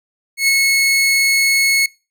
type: tone with ADSR envelope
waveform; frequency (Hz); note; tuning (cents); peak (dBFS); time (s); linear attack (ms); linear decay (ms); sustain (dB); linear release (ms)
sawtooth; 2189; C#7; -22; -7; 0.37-1.86; 110; 20; -2; 4
effects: noise-tail reverb RT60 0.3 s tail -23 dB re dry